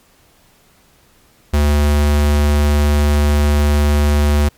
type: tone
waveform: square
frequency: 73.42 Hz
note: D2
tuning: in tune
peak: -11 dBFS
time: 1.53-4.49 s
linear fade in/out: 10 ms
effects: pink hiss -52 dBFS RMS until 4.57 s + MP3 96 kbps